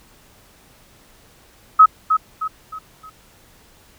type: tone with echo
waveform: sine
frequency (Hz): 1277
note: D#6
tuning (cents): +45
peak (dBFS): -4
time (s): 1.79-1.86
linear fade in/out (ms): 10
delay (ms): 310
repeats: 4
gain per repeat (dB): -8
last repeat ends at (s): 3.1
effects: pink hiss -51 dBFS RMS until 3.98 s